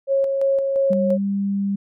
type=tone with tremolo; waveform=sine; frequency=546 Hz; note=C#5; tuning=26 cents flat; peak=-15 dBFS; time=0.07-1.18 s; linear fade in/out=50 ms; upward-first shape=square; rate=2.9 Hz; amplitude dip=35%
type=tone with pitch glide; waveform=sine; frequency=196.4 to 198.68 Hz; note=G3 to G3; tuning=+4 to +24 cents; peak=-19 dBFS; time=0.9-1.76 s; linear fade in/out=10 ms; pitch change=+20 cents; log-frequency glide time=1.05-1.24 s
effects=none